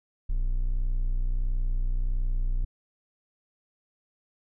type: tone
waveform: triangle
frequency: 30.74 Hz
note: B0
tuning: 7 cents flat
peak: -21 dBFS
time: 0.29-2.65 s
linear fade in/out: 10 ms
effects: none